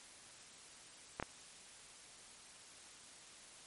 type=clicks; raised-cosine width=0.5 ms; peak=-23 dBFS; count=2; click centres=1.199 / 1.226 s; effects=white hiss -57 dBFS RMS until 3.66 s + MP3 48 kbps